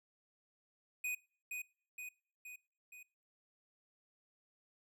square tone with echo, 2489 Hz, D#7, in tune, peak -37 dBFS, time 1.04-1.15 s, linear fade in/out 5 ms, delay 470 ms, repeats 4, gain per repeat -4 dB, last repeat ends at 3.03 s, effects noise-tail reverb RT60 0.5 s tail -25 dB re dry

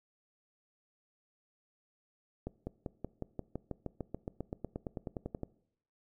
accelerating click train, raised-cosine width 2 ms, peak -24 dBFS, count 23, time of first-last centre 2.47-5.433 s, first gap 200 ms, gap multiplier 0.96, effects noise-tail reverb RT60 0.7 s tail -21 dB re dry

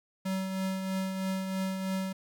square tone with tremolo, 190 Hz, F#3, 46 cents sharp, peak -29 dBFS, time 0.25-2.13 s, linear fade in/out 10 ms, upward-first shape triangle, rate 3.1 Hz, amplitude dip 45%, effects 11-bit

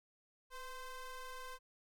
30% pulse ring-modulated tone, 515 Hz, C5, 28 cents flat, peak -40 dBFS, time 0.5-1.59 s, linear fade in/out 50 ms, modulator 528 Hz, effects none

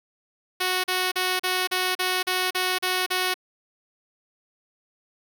5% pulse tone bursts, 368.5 Hz, F#4, 7 cents flat, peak -11 dBFS, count 10, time 0.6-3.342 s, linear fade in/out 10 ms, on 240 ms, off 38 ms, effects none

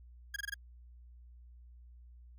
40% pulse tone bursts, 1638 Hz, G#6, 24 cents flat, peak -34 dBFS, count 5, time 0.34-0.542 s, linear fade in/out 5 ms, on 22 ms, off 23 ms, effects added 60 Hz sine -52 dBFS peak until 2.38 s + MP3 96 kbps

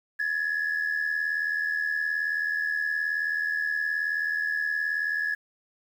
sine tone pair together, 1680.1 / 1759 Hz, G#6 / A6, +20 / -1 cents, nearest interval minor second, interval 79 cents, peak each -25 / -29 dBFS, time 0.19-5.35 s, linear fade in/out 10 ms, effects tanh soft clip ceiling -21 dBFS + 9-bit

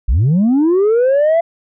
sine linear sweep, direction up, 44.2 to 682 Hz, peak -7 dBFS, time 0.08-1.41 s, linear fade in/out 10 ms, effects tanh soft clip ceiling -8 dBFS

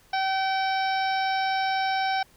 harmonic tone, 768 Hz, G5, 36 cents flat, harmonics 1 / 2 / 3 / 4 / 5 / 6 / 7, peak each -24 / -31 / -34 / -40 / -38 / -43 / -37 dBFS, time 0.13-2.23 s, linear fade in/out 5 ms, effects pink hiss -58 dBFS RMS until 2.36 s

